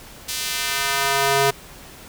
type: tone with high-pass filter sweep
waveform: square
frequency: 138.3 Hz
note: C#3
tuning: 4 cents flat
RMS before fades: -21 dBFS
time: 0.28-1.51 s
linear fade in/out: 10 ms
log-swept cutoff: 4200 to 400 Hz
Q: 0.76
effects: pink hiss -42 dBFS RMS until 2.08 s